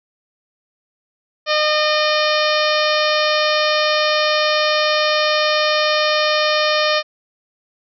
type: harmonic tone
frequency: 609 Hz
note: D#5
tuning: 37 cents flat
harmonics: 1 / 2 / 3 / 4 / 5 / 6 / 7 / 8 / 9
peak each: -18 / -21 / -23 / -24 / -25 / -26 / -26 / -27 / -28 dBFS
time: 1.46-7.03 s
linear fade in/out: 50 ms
effects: none